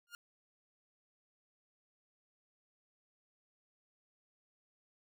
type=tone with exponential growth; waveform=sawtooth; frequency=1414 Hz; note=F6; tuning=21 cents sharp; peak=-39 dBFS; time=0.07-0.15 s; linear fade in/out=1 ms; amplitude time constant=16 ms; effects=none